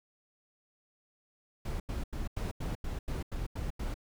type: noise bursts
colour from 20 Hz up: brown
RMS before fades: -35 dBFS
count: 10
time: 1.65-3.942 s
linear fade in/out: 5 ms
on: 150 ms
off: 88 ms
effects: none